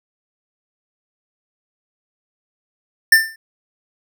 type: tone with exponential decay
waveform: square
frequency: 1788 Hz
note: A6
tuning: 27 cents sharp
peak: -4 dBFS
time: 3.12-3.36 s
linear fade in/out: 5 ms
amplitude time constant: 52 ms
effects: none